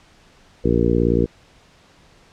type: harmonic tone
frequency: 58.27 Hz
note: A#1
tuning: in tune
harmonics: 1 / 2 / 3 / 4 / 5 / 6 / 7 / 8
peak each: -23 / -23 / -23 / -23 / -23 / -23 / -23 / -23 dBFS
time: 0.64-1.26 s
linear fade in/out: 10 ms
effects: pink hiss -52 dBFS RMS until 2.32 s + low-pass 6000 Hz 12 dB/octave